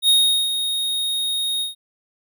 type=tone with ADSR envelope; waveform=square; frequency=3729 Hz; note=A#7; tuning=in tune; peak=-12 dBFS; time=0.02-1.75 s; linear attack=66 ms; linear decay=400 ms; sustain=-9 dB; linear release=140 ms; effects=none